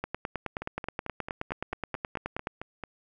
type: two click trains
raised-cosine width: 0.5 ms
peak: -21 / -16 dBFS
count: 11 / 24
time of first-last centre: 0.62-2.837 / 0.04-2.471 s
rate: 4.51 / 9.46 Hz
effects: none